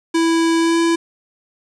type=tone with pitch glide; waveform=square; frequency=330 to 334 Hz; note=E4 to E4; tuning=+2 to +23 cents; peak=-14 dBFS; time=0.14-0.96 s; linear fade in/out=10 ms; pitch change=+21 cents; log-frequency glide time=0.58-0.79 s; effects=resampled to 22050 Hz + 7-bit